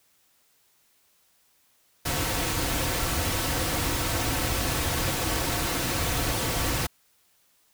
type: noise with comb filter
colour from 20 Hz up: pink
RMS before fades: -27 dBFS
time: 2.05-6.87 s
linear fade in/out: 10 ms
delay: 4.9 ms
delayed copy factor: -0.5
effects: white hiss -65 dBFS RMS until 7.73 s